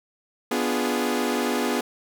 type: chord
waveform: sawtooth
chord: B diminished seventh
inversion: none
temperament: equal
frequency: 246.9 / 293.7 / 349.2 / 415.3 Hz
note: B3 / D4 / F4 / Ab4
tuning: 0 / 0 / 0 / 0 cents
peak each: -22 / -26 / -26 / -24 dBFS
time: 0.51-1.81 s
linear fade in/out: 5 ms
effects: none